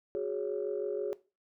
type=chord; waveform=sine; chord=F# suspended second; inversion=none; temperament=just; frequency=370 / 416.2 / 555 Hz; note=F#4 / G#4 / C#5; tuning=0 / +4 / +2 cents; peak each=-35 / -33 / -37 dBFS; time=0.15-1.13 s; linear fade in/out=0 ms; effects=noise-tail reverb RT60 0.3 s tail -19 dB re dry + tanh soft clip ceiling -23 dBFS